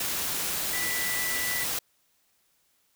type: tone in noise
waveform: sine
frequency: 1975.5 Hz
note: B6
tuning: in tune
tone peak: -31 dBFS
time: 0.73-1.64 s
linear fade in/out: 5 ms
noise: white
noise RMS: -30 dBFS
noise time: 0-1.79 s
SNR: -4 dB
effects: white hiss -69 dBFS RMS until 2.95 s